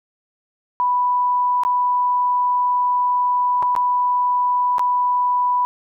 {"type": "tone with dropouts", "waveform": "sine", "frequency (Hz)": 987.8, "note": "B5", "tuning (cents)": 0, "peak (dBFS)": -15, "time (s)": [0.8, 5.65], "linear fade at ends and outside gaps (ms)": 0, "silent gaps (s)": [[1.635, 1.65], [3.625, 3.629], [3.752, 3.763], [4.783, 4.794]], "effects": []}